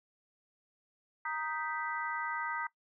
harmonic tone with a mistuned harmonic, 311.1 Hz, D#4, in tune, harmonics 3 / 4 / 5 / 6, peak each -38 / -39 / -40 / -41 dBFS, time 1.25-2.67 s, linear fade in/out 5 ms, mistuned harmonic 6, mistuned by +100 cents, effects noise-tail reverb RT60 0.1 s tail -19 dB re dry

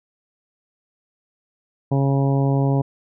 harmonic tone, 137.6 Hz, C#3, 12 cents flat, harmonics 1 / 2 / 3 / 4 / 5 / 6 / 7, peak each -17 / -23 / -27 / -29 / -31 / -33 / -34 dBFS, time 1.91-2.82 s, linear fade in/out 10 ms, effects none

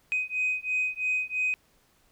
sine beating tone pair, 2507 / 2510 Hz, D#7 / D#7, +12 / +15 cents, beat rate 3 Hz, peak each -28 dBFS, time 0.12-1.54 s, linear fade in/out 0 ms, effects tanh soft clip ceiling -20 dBFS + pink hiss -65 dBFS RMS until 2.11 s

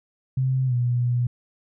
sine tone with pitch glide, 130.81 to 122.05 Hz, C3 to B2, 0 to -20 cents, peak -19 dBFS, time 0.37-1.27 s, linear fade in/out 5 ms, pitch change -120 cents, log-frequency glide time 0.66-0.74 s, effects none

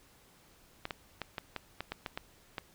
clicks, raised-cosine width 0.3 ms, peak -20 dBFS, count 10, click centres 0.854 / 0.908 / 1.217 / 1.382 / 1.563 / 1.806 / 1.92 / 2.062 / 2.175 / 2.582 s, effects pink hiss -62 dBFS RMS until 2.74 s

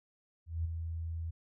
sine tone with ADSR envelope, 82.41 Hz, E2, in tune, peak -29 dBFS, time 0.46-1.31 s, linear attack 190 ms, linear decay 9 ms, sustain -6 dB, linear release 11 ms, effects none

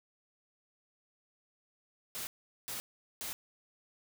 white noise bursts, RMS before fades -40 dBFS, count 3, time 2.15-3.33 s, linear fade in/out 0 ms, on 120 ms, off 410 ms, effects none

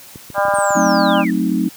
clicks, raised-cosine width 3 ms, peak -20 dBFS, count 9, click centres 0.158 / 0.302 / 0.381 / 0.452 / 0.483 / 0.538 / 0.586 / 0.706 / 0.865 s
harmonic tone, 200.4 Hz, G3, 38 cents sharp, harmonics 3 / 4 / 5 / 6 / 7 / 8, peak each -17 / -19 / -21 / -23 / -24 / -25 dBFS, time 0.34-1.25 s, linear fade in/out 50 ms
sine linear sweep, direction down, 8800 to 1707 Hz, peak -24 dBFS, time 0.54-1.31 s, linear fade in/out 10 ms
sine chord, F# diminished seventh, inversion none, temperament equal, 185 / 220 / 261.6 / 311.1 Hz, F#3 / A3 / C4 / Eb4, 0 / 0 / 0 / 0 cents, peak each -20 dBFS, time 0.75-1.69 s, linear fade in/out 10 ms
effects white hiss -40 dBFS RMS until 1.76 s + high-pass 80 Hz 12 dB/octave

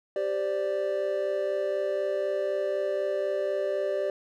triangle chord, G suspended fourth, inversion none, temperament equal, 392 / 523.3 / 587.3 Hz, G4 / C5 / D5, 0 / 0 / 0 cents, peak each -29 / -32 / -26 dBFS, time 0.16-4.1 s, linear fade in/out 2 ms, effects none

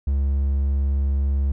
triangle tone, 69.1 Hz, C#2, 5 cents flat, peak -16 dBFS, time 0.07-1.52 s, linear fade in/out 5 ms, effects none

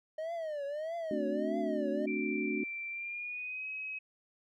triangle tone with vibrato, 617 Hz, D#5, 15 cents flat, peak -33 dBFS, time 0.18-2.06 s, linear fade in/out 5 ms, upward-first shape triangle, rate 1.6 Hz, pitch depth 190 cents each way
sine chord, D dominant seventh, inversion second, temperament equal, 220 / 261.6 / 293.7 / 370 Hz, A3 / C4 / D4 / F#4, 0 / 0 / 0 / 0 cents, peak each -37 / -39 / -36 / -37 dBFS, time 1.11-2.64 s, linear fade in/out 2 ms
sine tone with pitch glide, 2349 to 2547 Hz, D7 to D#7, 0 to +40 cents, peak -37 dBFS, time 2.07-3.99 s, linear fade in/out 10 ms, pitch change +140 cents, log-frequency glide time 2.9-3.67 s
effects none

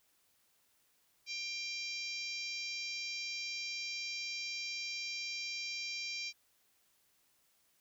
harmonic tone, 792 Hz, G5, 18 cents sharp, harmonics 3 / 4 / 5 / 6 / 7 / 8 / 9, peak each -41 / -52 / -48 / -45 / -45 / -51 / -58 dBFS, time 1.26-6.33 s, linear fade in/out 50 ms, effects white hiss -73 dBFS RMS until 7.8 s

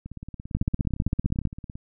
two click trains, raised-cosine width 5 ms, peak -24 / -10 dBFS, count 31 / 15, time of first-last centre 0.06-1.755 / 0.55-1.453 s, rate 17.7 / 15.5 Hz, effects none

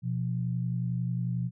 sine tone pair together, 123.47 / 174.61 Hz, B2 / F3, 0 / 0 cents, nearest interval tritone, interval 600 cents, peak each -29 / -32 dBFS, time 0.02-1.51 s, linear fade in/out 50 ms, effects none

